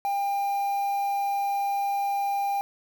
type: tone with quantisation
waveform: triangle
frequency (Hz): 799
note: G5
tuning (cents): +33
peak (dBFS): -22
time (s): 0.05-2.61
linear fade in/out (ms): 0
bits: 7
effects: none